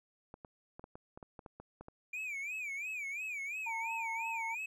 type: clicks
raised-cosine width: 1 ms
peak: -34 dBFS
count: 12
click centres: 0.341 / 0.448 / 0.795 / 0.841 / 0.955 / 1.175 / 1.228 / 1.392 / 1.462 / 1.6 / 1.81 / 1.884 s
type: tone with vibrato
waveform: triangle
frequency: 2373 Hz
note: D7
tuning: 17 cents sharp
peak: -36 dBFS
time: 2.13-4.66 s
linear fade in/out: 5 ms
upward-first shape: sine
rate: 2.9 Hz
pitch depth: 150 cents each way
type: tone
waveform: sine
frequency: 907 Hz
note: A#5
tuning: 48 cents flat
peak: -38 dBFS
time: 3.66-4.55 s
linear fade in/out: 10 ms
effects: none